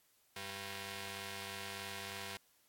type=ring-modulated tone; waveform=5% pulse; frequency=293.7 Hz; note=D4; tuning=in tune; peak=-29 dBFS; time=0.36-2.37 s; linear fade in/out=2 ms; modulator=1270 Hz; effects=white hiss -72 dBFS RMS until 2.68 s + AAC 64 kbps